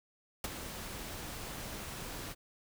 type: noise with ADSR envelope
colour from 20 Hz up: pink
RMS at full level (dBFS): -33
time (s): 0.44-2.35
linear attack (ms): 3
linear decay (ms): 22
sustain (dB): -10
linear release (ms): 37
effects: none